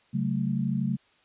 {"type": "chord", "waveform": "sine", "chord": "F# minor", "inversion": "second", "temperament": "equal with one note detuned", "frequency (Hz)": [138.59, 188.12, 220], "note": ["C#3", "F#3", "A3"], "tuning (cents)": [0, 29, 0], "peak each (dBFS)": -29, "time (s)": [0.13, 0.97], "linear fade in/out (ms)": 20, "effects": ["white hiss -63 dBFS RMS until 1.24 s", "resampled to 8000 Hz"]}